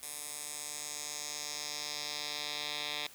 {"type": "tone with band-pass filter sweep", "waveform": "10% pulse", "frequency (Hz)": 148, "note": "D3", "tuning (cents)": 14, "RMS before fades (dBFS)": -40, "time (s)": [0.03, 3.07], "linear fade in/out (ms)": 0, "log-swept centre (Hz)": [10000, 3500], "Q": 2, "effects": ["white hiss -55 dBFS RMS until 3.14 s"]}